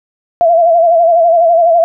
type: tone with vibrato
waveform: sine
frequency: 675 Hz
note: E5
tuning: 41 cents sharp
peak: -5 dBFS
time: 0.41-1.84 s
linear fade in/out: 0 ms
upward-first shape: sine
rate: 12 Hz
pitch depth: 68 cents each way
effects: none